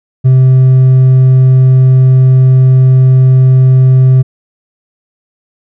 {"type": "tone with hard clipping", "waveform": "sine", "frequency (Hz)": 130, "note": "C3", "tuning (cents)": -11, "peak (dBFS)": -3, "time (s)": [0.24, 4.23], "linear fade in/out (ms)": 20, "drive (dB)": 2, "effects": []}